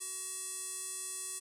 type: tone with band-pass filter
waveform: square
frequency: 376.7 Hz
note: F#4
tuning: 31 cents sharp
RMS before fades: -41 dBFS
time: 0-1.4 s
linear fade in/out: 20 ms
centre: 8700 Hz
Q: 4.9
effects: none